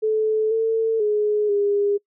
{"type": "tone with pitch steps", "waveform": "sine", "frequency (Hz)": [434.7, 448.1, 420.3, 406.6], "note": ["A4", "A4", "G#4", "G#4"], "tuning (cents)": [-21, 32, 21, -37], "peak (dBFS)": -17, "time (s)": [0.02, 1.98], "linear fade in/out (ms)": 20, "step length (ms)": 490, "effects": ["noise-tail reverb RT60 0.1 s tail -25 dB re dry"]}